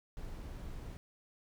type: noise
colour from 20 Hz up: brown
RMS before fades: -44 dBFS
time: 0.17-0.97 s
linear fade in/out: 0 ms
effects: none

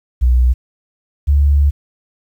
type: tone pair in turn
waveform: sine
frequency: 61.8 / 71.57 Hz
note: B1 / D2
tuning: +2 / -44 cents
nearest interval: minor third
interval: 254 cents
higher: second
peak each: -8 dBFS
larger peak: neither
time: 0.21-0.54 / 1.27-1.71 s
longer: second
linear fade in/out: 20 ms
effects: 8-bit

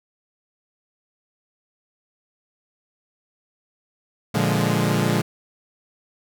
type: chord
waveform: sawtooth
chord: Bb dominant seventh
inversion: none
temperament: equal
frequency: 116.54 / 146.83 / 174.61 / 207.7 Hz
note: Bb2 / D3 / F3 / Ab3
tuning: 0 / 0 / 0 / 0 cents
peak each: -20 dBFS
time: 4.34-5.22 s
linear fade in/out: 10 ms
effects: none

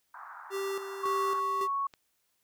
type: band-pass noise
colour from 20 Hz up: white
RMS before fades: -46 dBFS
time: 0.14-1.4 s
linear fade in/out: 5 ms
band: 810 to 1500 Hz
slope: 48 dB/octave
type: tone with tremolo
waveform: square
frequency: 391.4 Hz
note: G4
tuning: 3 cents flat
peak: -32 dBFS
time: 0.5-1.68 s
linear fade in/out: 50 ms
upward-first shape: square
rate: 1.8 Hz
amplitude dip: 55%
type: tone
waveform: sine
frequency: 1108.7 Hz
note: C#6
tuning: in tune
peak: -28 dBFS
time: 1.03-1.87 s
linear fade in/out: 5 ms
type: click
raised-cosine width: 0.2 ms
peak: -32 dBFS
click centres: 1.938 s
effects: white hiss -75 dBFS RMS until 2.43 s

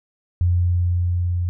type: tone with level ramp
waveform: sine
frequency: 88.2 Hz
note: F2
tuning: 18 cents sharp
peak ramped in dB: -14 to -19 dBFS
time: 0.41-1.49 s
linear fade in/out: 0 ms
effects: none

